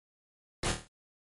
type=noise with echo; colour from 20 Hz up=pink; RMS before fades=-30 dBFS; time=0.63-0.72 s; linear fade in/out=5 ms; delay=26 ms; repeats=6; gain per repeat=-5 dB; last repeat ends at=0.876 s; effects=MP3 48 kbps